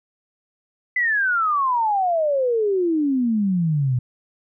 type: exponential sweep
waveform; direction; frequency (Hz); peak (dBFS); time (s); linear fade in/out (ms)
sine; down; 2028 to 120.5; -17; 0.96-3.99; 5
effects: none